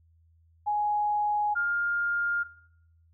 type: tone pair in turn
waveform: sine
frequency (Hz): 834 / 1407.6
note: G#5 / F6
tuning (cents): +7 / +13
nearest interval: major sixth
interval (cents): 906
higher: second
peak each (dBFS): -24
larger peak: neither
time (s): 0.66-1.55 / 1.55-2.44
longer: neither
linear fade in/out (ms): 20
effects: noise-tail reverb RT60 0.7 s tail -17 dB re dry + added 82 Hz sine -59 dBFS peak until 3.13 s